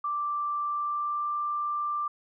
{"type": "tone with pitch glide", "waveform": "sine", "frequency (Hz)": [1174.7, 1182.2], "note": ["D6", "D6"], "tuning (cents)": [0, 11], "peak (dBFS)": -27, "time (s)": [0.04, 2.08], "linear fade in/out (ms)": 5, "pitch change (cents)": 11, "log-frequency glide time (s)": [0.63, 1.34], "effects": []}